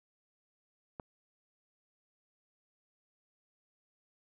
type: click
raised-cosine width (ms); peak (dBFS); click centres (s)
1; -27; 0.998
effects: none